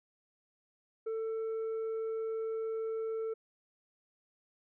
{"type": "tone with tanh clipping", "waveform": "triangle", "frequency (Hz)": 445.6, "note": "A4", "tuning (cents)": 22, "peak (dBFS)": -34, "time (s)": [1.06, 3.34], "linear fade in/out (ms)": 10, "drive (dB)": 8, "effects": []}